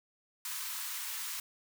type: high-pass noise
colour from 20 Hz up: white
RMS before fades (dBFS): -39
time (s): 0.45-1.4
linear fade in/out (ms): 2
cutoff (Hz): 890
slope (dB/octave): 96
effects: none